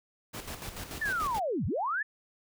pink noise with tremolo, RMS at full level -39 dBFS, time 0.33-1.4 s, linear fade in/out 20 ms, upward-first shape square, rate 6.9 Hz, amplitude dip 55%
sine linear two-way sweep, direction down then up, 1809 to 69.3 to 1809 Hz, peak -28 dBFS, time 1.01-2.03 s, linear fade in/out 10 ms, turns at 1.66 s
effects none

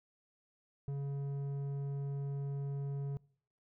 square tone with low-pass filter, 140 Hz, C#3, 18 cents sharp, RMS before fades -38 dBFS, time 0.88-3.17 s, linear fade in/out 0 ms, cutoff 420 Hz, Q 0.55, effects noise-tail reverb RT60 0.6 s tail -24 dB re dry

